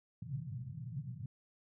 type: band-pass noise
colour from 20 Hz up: white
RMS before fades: -43 dBFS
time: 0.22-1.26 s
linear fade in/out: 5 ms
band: 110 to 150 Hz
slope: 48 dB/octave
effects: none